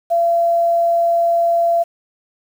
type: tone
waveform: sine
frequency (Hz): 680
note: F5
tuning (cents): -46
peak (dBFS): -12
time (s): 0.1-1.84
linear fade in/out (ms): 20
effects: 7-bit